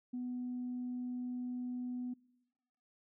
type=tone; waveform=sine; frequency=248.1 Hz; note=B3; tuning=8 cents sharp; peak=-36 dBFS; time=0.13-2.14 s; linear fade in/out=10 ms; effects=noise-tail reverb RT60 1.0 s tail -25 dB re dry + tanh soft clip ceiling -33 dBFS